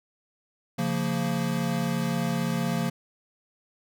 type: chord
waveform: square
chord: Bb minor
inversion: first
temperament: equal with one note detuned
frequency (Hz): 138.59 / 174.61 / 230.3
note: Db3 / F3 / Bb3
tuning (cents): 0 / 0 / -21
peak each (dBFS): -32 / -29 / -30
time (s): 0.78-2.9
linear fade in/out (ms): 10
effects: none

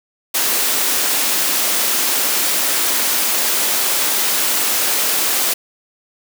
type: high-pass noise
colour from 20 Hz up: white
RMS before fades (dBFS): -17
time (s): 0.34-5.54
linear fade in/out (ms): 10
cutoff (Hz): 220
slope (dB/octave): 24
effects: none

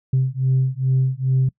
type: beating tone pair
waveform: sine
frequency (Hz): 130 / 132.4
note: C3 / C3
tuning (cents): -11 / +21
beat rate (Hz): 2.4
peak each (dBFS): -18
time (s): 0.13-1.49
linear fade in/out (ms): 5
effects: noise-tail reverb RT60 0.1 s tail -25 dB re dry + tanh soft clip ceiling -11 dBFS

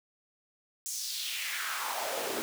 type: noise with high-pass filter sweep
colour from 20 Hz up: pink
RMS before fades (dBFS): -35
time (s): 0.86-2.42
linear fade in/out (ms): 0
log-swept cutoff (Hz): 7200 to 320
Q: 2.6
effects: none

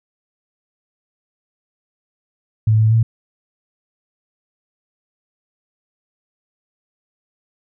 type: tone with pitch steps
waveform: sine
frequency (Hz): 109.1 / 109.8 / 113.3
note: A2 / A2 / A#2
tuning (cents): -14 / -3 / -49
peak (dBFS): -10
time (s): 2.67-3.03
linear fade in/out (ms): 5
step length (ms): 120
effects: none

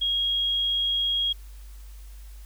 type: tone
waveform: sine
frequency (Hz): 3281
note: G#7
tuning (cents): -22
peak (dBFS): -22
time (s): 0.01-1.33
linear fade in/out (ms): 10
effects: added 50 Hz sine -40 dBFS peak until 2.45 s + white hiss -56 dBFS RMS until 2.45 s

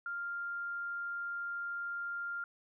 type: tone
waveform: sine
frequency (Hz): 1396.9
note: F6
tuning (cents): 0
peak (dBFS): -36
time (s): 0.06-2.44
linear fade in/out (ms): 2
effects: none

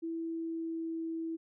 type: tone with pitch glide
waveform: sine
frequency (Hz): 329.6 to 326.9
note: E4 to E4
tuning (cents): 0 to -14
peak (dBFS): -34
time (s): 0.02-1.37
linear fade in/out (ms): 20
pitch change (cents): -14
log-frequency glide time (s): 0.12-1.03
effects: none

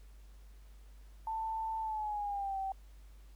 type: tone with pitch glide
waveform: sine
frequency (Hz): 888 to 773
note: A5 to G5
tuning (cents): +16 to -24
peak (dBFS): -34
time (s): 1.27-2.72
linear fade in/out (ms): 2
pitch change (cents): -240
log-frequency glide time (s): 1.8-2.58
effects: added 50 Hz sine -52 dBFS peak until 3.35 s + pink hiss -68 dBFS RMS until 3.35 s

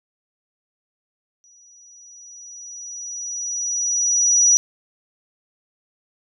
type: tone with exponential growth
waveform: sine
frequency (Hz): 5840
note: F#8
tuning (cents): -24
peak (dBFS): -10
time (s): 1.44-4.57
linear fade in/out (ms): 0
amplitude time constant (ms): 680
effects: none

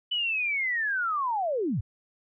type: linear sweep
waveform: sine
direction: down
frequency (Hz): 3000 to 77.8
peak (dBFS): -25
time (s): 0.11-1.81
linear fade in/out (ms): 10
effects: none

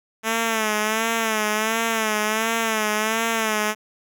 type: tone with vibrato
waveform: 5% pulse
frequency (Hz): 220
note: A3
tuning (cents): 0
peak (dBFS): -9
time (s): 0.23-3.75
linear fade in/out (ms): 50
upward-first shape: sine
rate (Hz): 1.4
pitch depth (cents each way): 66
effects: none

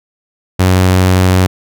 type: tone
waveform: sawtooth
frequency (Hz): 92.5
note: F#2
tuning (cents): 0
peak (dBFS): -3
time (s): 0.59-1.47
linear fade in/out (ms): 10
effects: none

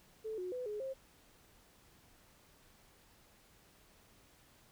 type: tone with pitch steps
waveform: sine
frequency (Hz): 438.3 / 364.5 / 501 / 420 / 532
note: A4 / F#4 / B4 / G#4 / C5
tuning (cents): -7 / -26 / +25 / +19 / +29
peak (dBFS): -38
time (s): 0.24-0.94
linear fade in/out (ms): 20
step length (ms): 140
effects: pink hiss -65 dBFS RMS until 4.71 s

